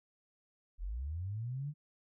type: linear sweep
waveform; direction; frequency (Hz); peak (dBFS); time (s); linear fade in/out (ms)
sine; up; 37.82 to 152.4; -36; 0.78-1.74; 50
effects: none